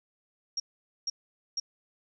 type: tone bursts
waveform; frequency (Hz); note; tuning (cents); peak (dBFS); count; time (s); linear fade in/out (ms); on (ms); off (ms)
sine; 5590; F8; +1; -28; 3; 0.57-1.6; 5; 30; 470
effects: none